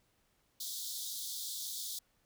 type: high-pass noise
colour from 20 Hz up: pink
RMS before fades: -41 dBFS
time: 0.6-1.99 s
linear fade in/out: 5 ms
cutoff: 3400 Hz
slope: 96 dB/octave
effects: pink hiss -74 dBFS RMS until 2.25 s